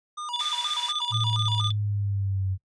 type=tone with vibrato; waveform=square; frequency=1082 Hz; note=C#6; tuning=42 cents flat; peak=-33 dBFS; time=0.17-1.7 s; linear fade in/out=10 ms; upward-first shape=square; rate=4.2 Hz; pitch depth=200 cents each way
type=tone with tremolo; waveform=sine; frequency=3483 Hz; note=A7; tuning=18 cents flat; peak=-24 dBFS; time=0.33-1.72 s; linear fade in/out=10 ms; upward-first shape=square; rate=16 Hz; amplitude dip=75%
type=band-pass noise; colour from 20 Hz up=white; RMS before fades=-39 dBFS; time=0.39-0.92 s; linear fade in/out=10 ms; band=1100 to 6200 Hz; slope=12 dB/octave
type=linear sweep; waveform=sine; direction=down; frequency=112.8 to 94 Hz; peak=-24 dBFS; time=1.1-2.58 s; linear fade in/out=50 ms
effects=noise-tail reverb RT60 0.1 s tail -19 dB re dry + resampled to 22050 Hz